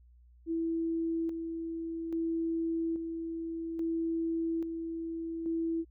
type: tone with tremolo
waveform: sine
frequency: 329.6 Hz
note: E4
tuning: in tune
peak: -29 dBFS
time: 0.46-5.85 s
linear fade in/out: 50 ms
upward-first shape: square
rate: 0.6 Hz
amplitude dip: 45%
effects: added 60 Hz sine -56 dBFS peak until 5.9 s